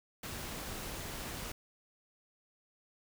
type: noise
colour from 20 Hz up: pink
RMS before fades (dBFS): -42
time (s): 0.23-1.52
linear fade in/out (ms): 5
effects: none